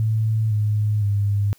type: tone with pitch steps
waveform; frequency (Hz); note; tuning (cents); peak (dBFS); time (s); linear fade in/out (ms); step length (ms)
sine; 110 / 105.64 / 101.45; A2 / G#2 / G#2; 0 / +30 / -40; -17; 0-1.53; 0; 510
effects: white hiss -56 dBFS RMS until 1.58 s